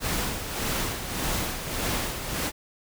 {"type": "noise with tremolo", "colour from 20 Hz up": "pink", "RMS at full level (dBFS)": -27, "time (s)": [0, 2.52], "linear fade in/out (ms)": 50, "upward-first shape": "sine", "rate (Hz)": 1.7, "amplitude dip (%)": 55, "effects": []}